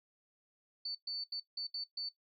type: tone bursts at uneven times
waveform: sine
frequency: 4500 Hz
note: C#8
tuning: 25 cents sharp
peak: -36 dBFS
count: 6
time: 0.85-0.95 / 1.07-1.24 / 1.32-1.4 / 1.57-1.67 / 1.74-1.84 / 1.97-2.09 s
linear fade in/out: 5 ms
effects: noise-tail reverb RT60 0.1 s tail -17 dB re dry